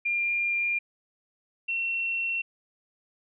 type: tone pair in turn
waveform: sine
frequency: 2399 / 2717 Hz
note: D7 / F7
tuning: +36 / -48 cents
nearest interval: major second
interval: 216 cents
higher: second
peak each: -24 / -26 dBFS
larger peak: first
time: 0.05-0.79 / 1.68-2.42 s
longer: neither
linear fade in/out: 10 ms
effects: none